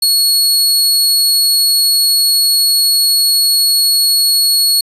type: tone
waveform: sawtooth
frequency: 4348 Hz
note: C#8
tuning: 34 cents flat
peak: -6 dBFS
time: 0.02-4.81 s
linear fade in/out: 5 ms
effects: resampled to 32000 Hz + 8-bit